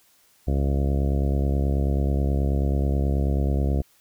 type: harmonic tone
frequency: 69.3 Hz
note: C#2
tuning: in tune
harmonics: 1 / 2 / 3 / 4 / 5 / 6 / 7 / 8 / 9 / 10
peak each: -21 / -27 / -31 / -33 / -35 / -37 / -38 / -39 / -40 / -41 dBFS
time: 0.47-3.82 s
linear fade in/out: 10 ms
effects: white hiss -60 dBFS RMS until 4 s